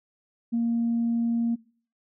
sine tone, 233 Hz, A#3, 1 cent flat, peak -21 dBFS, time 0.52-1.56 s, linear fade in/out 20 ms, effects noise-tail reverb RT60 0.5 s tail -24 dB re dry + tanh soft clip ceiling -18 dBFS

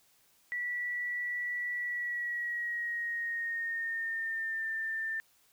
sine tone with pitch glide, 1951 to 1789.1 Hz, B6 to A6, -22 to +28 cents, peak -32 dBFS, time 0.52-5.2 s, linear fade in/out 0 ms, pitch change -150 cents, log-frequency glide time 1.79-4.68 s, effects white hiss -67 dBFS RMS until 5.52 s

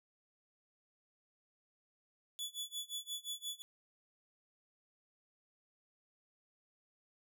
sawtooth tone with tremolo, 3433 Hz, A7, 43 cents flat, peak -35 dBFS, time 2.39-3.62 s, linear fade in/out 0 ms, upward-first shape sine, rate 5.7 Hz, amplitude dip 95%, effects none

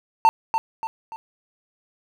triangle tone with echo, 897 Hz, A5, 33 cents sharp, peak -9 dBFS, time 0.25-0.29 s, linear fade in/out 0 ms, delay 290 ms, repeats 3, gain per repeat -7 dB, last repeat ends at 1.16 s, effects none

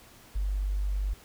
sine tone, 49 Hz, G1, in tune, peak -26 dBFS, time 0.35-1.14 s, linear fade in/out 10 ms, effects pink hiss -54 dBFS RMS until 1.24 s

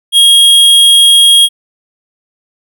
square tone, 3269 Hz, G#7, 28 cents flat, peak -3 dBFS, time 0.12-1.49 s, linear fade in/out 50 ms, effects none

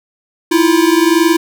square tone pair together, 321.6 / 342.8 Hz, E4 / F4, -43 / -32 cents, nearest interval minor second, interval 111 cents, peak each -12 dBFS, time 0.51-1.37 s, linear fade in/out 10 ms, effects none

